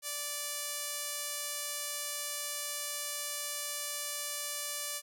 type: tone with band-pass filter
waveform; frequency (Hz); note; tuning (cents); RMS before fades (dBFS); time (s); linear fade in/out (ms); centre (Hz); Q
sawtooth; 584; D5; -10; -38; 0.02-5.02; 50; 10000; 0.86
effects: none